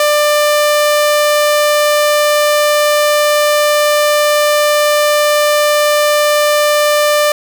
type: tone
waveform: sawtooth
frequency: 594 Hz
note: D5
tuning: 20 cents sharp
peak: -5 dBFS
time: 0-7.32 s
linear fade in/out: 2 ms
effects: none